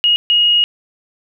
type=tone bursts at uneven times; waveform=sine; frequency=2878 Hz; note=F#7; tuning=49 cents flat; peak=-9 dBFS; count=2; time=0.04-0.16 / 0.3-0.64 s; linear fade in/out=0 ms; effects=none